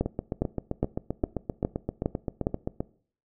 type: two click trains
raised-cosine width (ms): 2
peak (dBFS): -11 / -15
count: 7 / 22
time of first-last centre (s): 0.01-2.469 / 0.06-2.805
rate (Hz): 2.44 / 7.65
effects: noise-tail reverb RT60 0.5 s tail -20 dB re dry